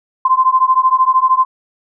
sine beating tone pair, 1032 / 1045 Hz, C6 / C6, -24 / -2 cents, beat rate 13 Hz, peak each -12 dBFS, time 0.25-1.45 s, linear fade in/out 5 ms, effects none

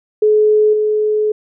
sine tone with level steps, 426.3 Hz, G#4, 45 cents sharp, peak -8 / -12 dBFS, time 0.22-1.32 s, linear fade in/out 5 ms, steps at 0.73 s, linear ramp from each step 5 ms, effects none

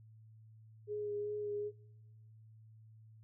sine tone with vibrato, 415.3 Hz, G#4, in tune, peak -36 dBFS, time 0.87-1.72 s, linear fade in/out 50 ms, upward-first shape sine, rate 2.6 Hz, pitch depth 15 cents each way, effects noise-tail reverb RT60 1.0 s tail -20 dB re dry + added 110 Hz sine -56 dBFS peak until 3.23 s

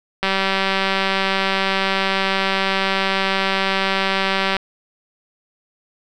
click train, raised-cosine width 0.3 ms, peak -3 dBFS, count 838, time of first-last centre 0.23-4.567 s, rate 193 Hz, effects none

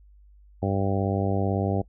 harmonic tone, 98 Hz, G2, in tune, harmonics 1 / 2 / 3 / 4 / 5 / 6 / 7 / 8, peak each -26 / -29 / -31 / -32 / -33 / -34 / -34 / -35 dBFS, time 0.62-1.82 s, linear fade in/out 10 ms, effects noise-tail reverb RT60 0.1 s tail -21 dB re dry + added 50 Hz sine -50 dBFS peak until 1.88 s

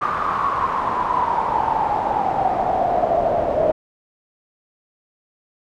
brown noise with band-pass filter sweep, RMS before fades -20 dBFS, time 0.01-3.72 s, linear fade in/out 10 ms, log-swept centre 1200 to 610 Hz, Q 9.3, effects none

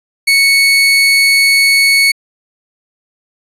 30% pulse tone, 2215 Hz, C#7, 2 cents flat, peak -4 dBFS, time 0.27-2.12 s, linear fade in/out 10 ms, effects resampled to 32000 Hz

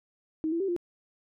sine tone with pitch steps, 315.6 / 334.9 / 389 / 348.3 Hz, D#4 / E4 / G4 / F4, +25 / +27 / -13 / -5 cents, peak -26 dBFS, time 0.44-0.764 s, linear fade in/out 0 ms, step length 81 ms, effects none

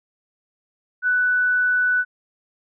sine tone, 1489 Hz, F#6, 11 cents sharp, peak -16 dBFS, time 1.02-2.05 s, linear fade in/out 50 ms, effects none

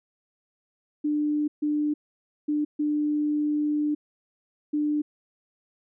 sine tone bursts at uneven times, 298 Hz, D4, 25 cents sharp, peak -22 dBFS, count 5, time 1.04-1.48 / 1.62-1.94 / 2.48-2.65 / 2.79-3.95 / 4.73-5.02 s, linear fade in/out 10 ms, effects none

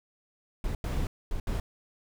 brown noise bursts at uneven times, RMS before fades -30 dBFS, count 4, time 0.64-0.75 / 0.84-1.07 / 1.31-1.4 / 1.47-1.6 s, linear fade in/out 2 ms, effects none

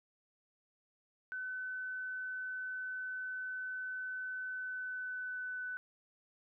sine tone with pitch glide, 1512 to 1499 Hz, F#6 to F#6, +37 to +22 cents, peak -38 dBFS, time 1.32-5.77 s, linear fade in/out 0 ms, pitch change -15 cents, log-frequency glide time 4.49-5.6 s, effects none

